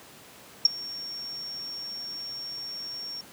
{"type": "tone with ADSR envelope", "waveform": "sine", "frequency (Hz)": 5520, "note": "F8", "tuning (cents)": -21, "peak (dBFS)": -10, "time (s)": [0.65, 3.21], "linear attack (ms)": 4, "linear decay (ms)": 15, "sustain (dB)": -24, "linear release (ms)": 4, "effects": ["pink hiss -49 dBFS RMS until 3.32 s", "high-pass 150 Hz 12 dB/octave"]}